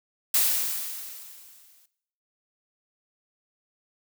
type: noise with exponential decay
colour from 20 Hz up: blue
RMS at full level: -20 dBFS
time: 0.34-1.86 s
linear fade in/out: 5 ms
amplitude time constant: 330 ms
effects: noise-tail reverb RT60 0.7 s tail -17 dB re dry